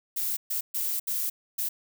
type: noise bursts at uneven times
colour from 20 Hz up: violet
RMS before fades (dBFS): -29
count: 5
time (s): 0.16-0.37 / 0.5-0.61 / 0.74-1 / 1.07-1.3 / 1.58-1.69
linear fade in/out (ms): 10
effects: none